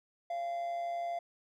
triangle tone with amplitude modulation, 689 Hz, F5, 24 cents flat, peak -30 dBFS, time 0.3-1.19 s, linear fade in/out 5 ms, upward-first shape sine, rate 132 Hz, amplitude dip 35%, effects none

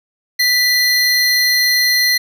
square tone pair together, 1975.5 / 4179 Hz, B6 / C8, 0 / -3 cents, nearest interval octave + minor second, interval 1297 cents, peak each -15 dBFS, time 0.39-2.18 s, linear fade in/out 10 ms, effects none

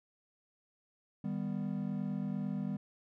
triangle chord, Eb augmented, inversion none, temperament equal with one note detuned, 155.56 / 198.05 / 246.9 Hz, Eb3 / G3 / B3, 0 / +18 / 0 cents, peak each -38 / -34 / -38 dBFS, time 1.24-2.77 s, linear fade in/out 5 ms, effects none

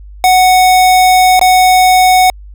square tone with dropouts, 740 Hz, F#5, in tune, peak -5 dBFS, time 0.24-2.3 s, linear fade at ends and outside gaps 1 ms, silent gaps 1.394-1.413 s, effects added 50 Hz sine -29 dBFS peak until 2.54 s

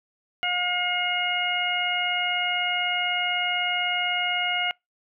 harmonic tone, 716 Hz, F5, 43 cents sharp, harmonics 1 / 2 / 3 / 4, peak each -30 / -30 / -27 / -27 dBFS, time 0.43-4.71 s, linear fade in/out 0 ms, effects noise-tail reverb RT60 0.2 s tail -26 dB re dry

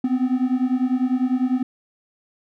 triangle beating tone pair, 250 / 260 Hz, B3 / C4, +21 / -11 cents, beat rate 10 Hz, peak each -19 dBFS, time 0.04-1.63 s, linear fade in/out 5 ms, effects none

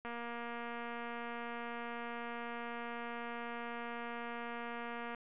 click train, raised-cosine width 0.5 ms, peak -29 dBFS, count 1204, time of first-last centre 0.05-5.147 s, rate 236 Hz, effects resampled to 8000 Hz

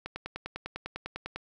click train, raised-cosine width 0.3 ms, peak -20 dBFS, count 14, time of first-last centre 0.06-1.36 s, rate 10 Hz, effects none

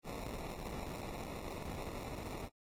pink noise with sample-and-hold, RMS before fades -44 dBFS, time 0.03-2.5 s, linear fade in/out 50 ms, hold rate 1575 Hz, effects AAC 48 kbps

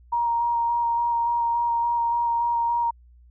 sine tone with vibrato, 940 Hz, A#5, 14 cents sharp, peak -20 dBFS, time 0.12-2.91 s, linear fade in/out 10 ms, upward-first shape square, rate 3.5 Hz, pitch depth 10 cents each way, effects added 60 Hz sine -49 dBFS peak until 3.3 s

